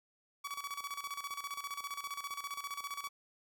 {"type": "tone with tremolo", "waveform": "sawtooth", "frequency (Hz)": 1136, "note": "C#6", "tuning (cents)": 42, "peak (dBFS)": -34, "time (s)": [0.44, 3.09], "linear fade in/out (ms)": 10, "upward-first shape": "square", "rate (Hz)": 15, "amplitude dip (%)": 70, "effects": []}